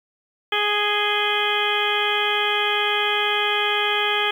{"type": "harmonic tone with a mistuned harmonic", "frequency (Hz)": 415.3, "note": "G#4", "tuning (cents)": 0, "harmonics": [1, 2, 3, 4, 5, 6, 7, 8], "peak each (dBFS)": [-27, -27, -27, -27, -27, -27, -27, -27], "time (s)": [0.52, 4.31], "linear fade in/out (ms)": 5, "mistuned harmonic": 7, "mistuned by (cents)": 91, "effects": ["8-bit"]}